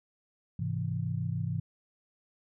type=chord; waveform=sine; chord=Ab augmented; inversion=none; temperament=equal; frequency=103.83 / 130.81 / 164.81 Hz; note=Ab2 / C3 / E3; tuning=0 / 0 / 0 cents; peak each=-34 dBFS; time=0.59-1.6 s; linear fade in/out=5 ms; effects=none